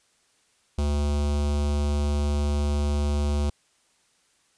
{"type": "tone with notch filter", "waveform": "square", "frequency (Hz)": 72.8, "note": "D2", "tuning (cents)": -15, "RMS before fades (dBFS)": -24, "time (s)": [0.78, 3.5], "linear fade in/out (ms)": 5, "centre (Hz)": 1800, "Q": 1.2, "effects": ["white hiss -65 dBFS RMS until 4.57 s", "resampled to 22050 Hz"]}